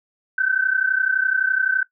sine tone pair together, 1515.2 / 1547 Hz, F#6 / G6, +41 / -23 cents, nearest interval unison, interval 36 cents, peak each -20 dBFS, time 0.38-1.83 s, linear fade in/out 5 ms, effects noise-tail reverb RT60 0.1 s tail -18 dB re dry

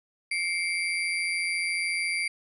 sine tone cluster, 2135 / 2309 / 4716 / 9720 Hz, C7 / D7 / D8 / D#9, +34 / -30 / +6 / -42 cents, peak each -30 / -29 / -35 / -38 dBFS, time 0.31-2.28 s, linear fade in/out 5 ms, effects none

